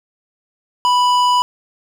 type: tone with hard clipping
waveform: sine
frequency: 987.8 Hz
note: B5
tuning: in tune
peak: -13 dBFS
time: 0.85-1.42 s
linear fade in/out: 0 ms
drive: 12 dB
effects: none